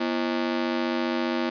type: ring-modulated tone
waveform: sawtooth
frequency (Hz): 290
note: D4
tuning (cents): -22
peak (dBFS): -17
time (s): 0-1.5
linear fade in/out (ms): 10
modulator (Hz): 47.5
effects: resampled to 11025 Hz + 9-bit